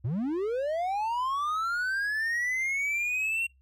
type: linear sweep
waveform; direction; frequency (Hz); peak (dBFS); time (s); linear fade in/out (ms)
triangle; up; 100.1 to 2748; -25; 0.04-3.47; 10
effects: noise-tail reverb RT60 0.2 s tail -25 dB re dry + added 66 Hz sine -59 dBFS peak until 3.61 s